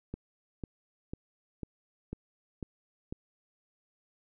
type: click train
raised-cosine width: 3 ms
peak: -24 dBFS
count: 7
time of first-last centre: 0.14-3.125 s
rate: 2.01 Hz
effects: none